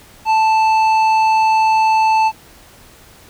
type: tone with tanh clipping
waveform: sine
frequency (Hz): 880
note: A5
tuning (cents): 0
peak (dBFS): -12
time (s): 0.25-2.32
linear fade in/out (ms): 50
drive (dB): 10
effects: pink hiss -44 dBFS RMS until 3.29 s